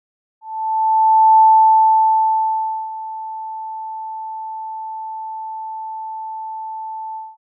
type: tone with ADSR envelope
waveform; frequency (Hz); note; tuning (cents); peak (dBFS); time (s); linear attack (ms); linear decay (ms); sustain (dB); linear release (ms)
sine; 880; A5; 0; -6; 0.41-7.37; 980; 1500; -19; 210
effects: none